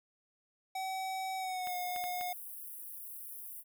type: tone with pitch glide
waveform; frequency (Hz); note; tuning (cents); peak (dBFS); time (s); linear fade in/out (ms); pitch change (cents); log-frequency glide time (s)
square; 760 to 720.3; F#5 to F#5; +46 to -47; -36; 0.75-2.33; 5; -93; 1.37-1.75
type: high-pass noise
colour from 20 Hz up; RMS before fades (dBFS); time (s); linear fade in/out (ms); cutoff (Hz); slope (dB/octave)
white; -46; 1.63-3.64; 50; 10000; 48
type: clicks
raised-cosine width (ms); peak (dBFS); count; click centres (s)
0.3; -30; 4; 1.672 / 1.962 / 2.04 / 2.211
effects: none